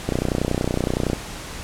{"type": "click train", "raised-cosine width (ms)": 2, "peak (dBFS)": -7, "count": 33, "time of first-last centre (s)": [0.09, 1.132], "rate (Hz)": 30.7, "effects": ["pink hiss -34 dBFS RMS until 1.63 s", "low-pass 10000 Hz 12 dB/octave"]}